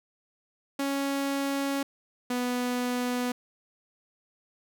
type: tone pair in turn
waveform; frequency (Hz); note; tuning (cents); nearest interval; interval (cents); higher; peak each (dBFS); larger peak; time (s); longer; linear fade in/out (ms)
sawtooth; 277.2 / 247; C#4 / B3; 0 / 0; major second; 200; first; -23; neither; 0.79-1.83 / 2.3-3.32; first; 5
effects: none